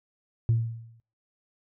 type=tone with exponential decay; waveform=sine; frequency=114.6 Hz; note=A#2; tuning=29 cents flat; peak=-16 dBFS; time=0.49-1 s; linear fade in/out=0 ms; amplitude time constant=110 ms; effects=noise-tail reverb RT60 0.4 s tail -24 dB re dry + tanh soft clip ceiling -16 dBFS